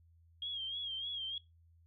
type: tone with vibrato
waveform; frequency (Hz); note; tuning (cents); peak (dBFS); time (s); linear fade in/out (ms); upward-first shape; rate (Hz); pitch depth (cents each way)
sine; 3245; G#7; -41; -37; 0.42-1.38; 2; sine; 3.3; 69
effects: noise-tail reverb RT60 0.2 s tail -19 dB re dry + added 83 Hz sine -62 dBFS peak until 1.86 s